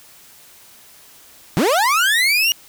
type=linear sweep; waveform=30% pulse; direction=up; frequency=138.59 to 2893 Hz; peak=-11 dBFS; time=1.57-2.52 s; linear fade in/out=0 ms; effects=white hiss -46 dBFS RMS until 2.68 s